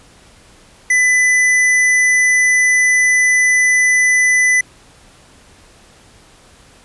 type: tone with hard clipping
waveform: sine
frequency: 2000 Hz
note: B6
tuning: 21 cents sharp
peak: -11 dBFS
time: 0.9-4.61 s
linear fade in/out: 5 ms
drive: 15 dB
effects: pink hiss -46 dBFS RMS until 6.84 s + resampled to 24000 Hz